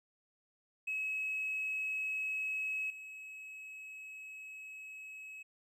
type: tone with level steps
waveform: triangle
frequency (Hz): 2568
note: E7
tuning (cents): -46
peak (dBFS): -31 / -44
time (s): 0.87-5.43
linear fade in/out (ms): 10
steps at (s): 2.9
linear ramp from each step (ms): 2
effects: tanh soft clip ceiling -31 dBFS